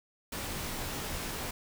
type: noise with comb filter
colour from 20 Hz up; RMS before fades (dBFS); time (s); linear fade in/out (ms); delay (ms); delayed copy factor
pink; -37; 0.32-1.51; 5; 19; -0.65
effects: none